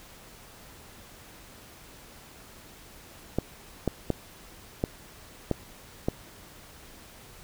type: clicks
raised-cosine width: 2 ms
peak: -11 dBFS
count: 6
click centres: 3.386 / 3.877 / 4.103 / 4.839 / 5.513 / 6.085 s
effects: pink hiss -50 dBFS RMS until 7.43 s